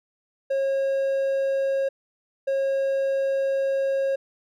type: tone pair in turn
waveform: triangle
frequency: 543 / 543 Hz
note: C#5 / C#5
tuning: -36 / -36 cents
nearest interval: unison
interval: 0 cents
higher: neither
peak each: -19 dBFS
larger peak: neither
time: 0.5-1.89 / 2.47-4.16 s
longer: second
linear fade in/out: 10 ms
effects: none